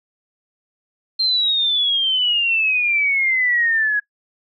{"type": "exponential sweep", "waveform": "sine", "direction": "down", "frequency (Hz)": [4186, 1661.2], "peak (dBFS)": -15, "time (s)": [1.19, 4], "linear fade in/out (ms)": 10, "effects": ["noise-tail reverb RT60 0.1 s tail -22 dB re dry"]}